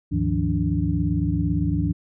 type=tone cluster; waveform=sine; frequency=72.8 / 100.6 / 156.7 / 174.5 / 290.7 Hz; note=D2 / G2 / D#3 / F3 / D4; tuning=-15 / +45 / +13 / -1 / -18 cents; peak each=-26 dBFS; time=0.11-1.93 s; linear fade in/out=20 ms; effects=none